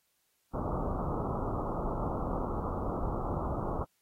pink low-pass noise, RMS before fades -34 dBFS, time 0.53-3.85 s, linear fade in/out 20 ms, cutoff 1300 Hz, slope 96 dB/octave, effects white hiss -75 dBFS RMS until 4.01 s + AAC 48 kbps

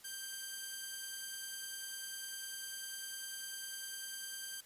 5% pulse beating tone pair, 1575 / 1585 Hz, G6 / G6, +8 / +19 cents, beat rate 10 Hz, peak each -32 / -38 dBFS, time 0.04-4.61 s, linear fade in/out 10 ms, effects white hiss -61 dBFS RMS until 4.65 s + resampled to 32000 Hz

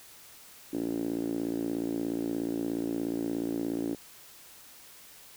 5% pulse tone with band-pass filter, 56.9 Hz, A#1, 41 cents flat, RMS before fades -32 dBFS, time 0.73-3.95 s, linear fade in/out 5 ms, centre 300 Hz, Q 5.1, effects white hiss -52 dBFS RMS until 5.36 s

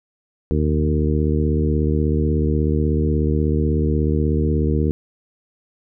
harmonic tone with a mistuned harmonic, 76.4 Hz, D#2, 31 cents flat, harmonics 1 / 2 / 3 / 4 / 5 / 6, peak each -19 / -22 / -24 / -25 / -26 / -27 dBFS, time 0.51-4.91 s, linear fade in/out 0 ms, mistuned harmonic 1, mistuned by +31 cents, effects none

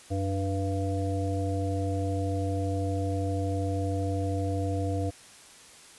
harmonic tone with a mistuned harmonic, 98 Hz, G2, in tune, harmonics 1 / 3 / 5 / 7, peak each -28 / -33 / -35 / -36 dBFS, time 0.1-5.11 s, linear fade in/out 20 ms, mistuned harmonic 1, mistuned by -76 cents, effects white hiss -51 dBFS RMS until 5.98 s + resampled to 24000 Hz

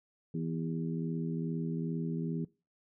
harmonic tone with a mistuned harmonic, 82.41 Hz, E2, in tune, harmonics 2 / 3 / 4 / 5, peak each -34 / -38 / -43 / -44 dBFS, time 0.34-2.45 s, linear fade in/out 5 ms, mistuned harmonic 5, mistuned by -32 cents, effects noise-tail reverb RT60 0.3 s tail -21 dB re dry

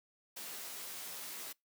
white noise with comb filter, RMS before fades -45 dBFS, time 0.36-1.53 s, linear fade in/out 10 ms, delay 14 ms, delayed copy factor -0.6, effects noise-tail reverb RT60 0.2 s tail -26 dB re dry + high-pass 200 Hz 12 dB/octave

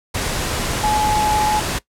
sine tone in noise, 849 Hz, G#5, 38 cents sharp, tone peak -16 dBFS, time 0.83-1.6 s, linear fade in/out 10 ms, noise pink, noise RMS -22 dBFS, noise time 0.14-1.79 s, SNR +3 dB, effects noise-tail reverb RT60 0.1 s tail -19 dB re dry + low-pass 11000 Hz 12 dB/octave

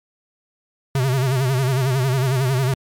square tone with vibrato, 131.1 Hz, C3, 4 cents sharp, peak -17 dBFS, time 0.95-2.74 s, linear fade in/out 2 ms, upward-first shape sine, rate 11 Hz, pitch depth 98 cents each way, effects MP3 96 kbps

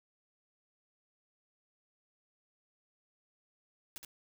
white noise with echo, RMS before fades -45 dBFS, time 3.96-3.98 s, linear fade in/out 0 ms, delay 69 ms, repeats 1, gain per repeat -4 dB, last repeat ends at 4.049 s, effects none

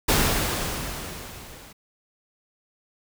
pink noise with level ramp, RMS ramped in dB -19 to -46 dBFS, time 0.08-1.73 s, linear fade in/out 10 ms, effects none

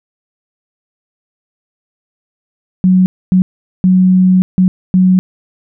sine tone bursts at uneven times, 185 Hz, F#3, in tune, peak -5 dBFS, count 5, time 2.84-3.06 / 3.32-3.42 / 3.84-4.42 / 4.58-4.68 / 4.94-5.19 s, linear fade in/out 0 ms, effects none

